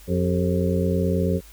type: harmonic tone with a mistuned harmonic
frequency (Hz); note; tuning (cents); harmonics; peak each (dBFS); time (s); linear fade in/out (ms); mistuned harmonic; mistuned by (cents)
89.3; F2; +39; 1 / 2 / 3 / 4 / 5 / 6; -24 / -23 / -30 / -28 / -28 / -29; 0.07-1.41; 50; 4; +140
effects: added 50 Hz sine -45 dBFS peak until 1.52 s + white hiss -50 dBFS RMS until 1.52 s